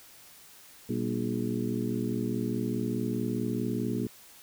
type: harmonic tone with a mistuned harmonic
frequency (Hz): 59.8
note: A#1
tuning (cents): +45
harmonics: 2 / 3 / 4 / 5 / 6 / 7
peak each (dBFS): -35 / -35 / -32 / -36 / -37 / -38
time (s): 0.89-4.07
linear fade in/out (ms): 5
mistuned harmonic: 3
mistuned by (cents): +140
effects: white hiss -53 dBFS RMS until 4.42 s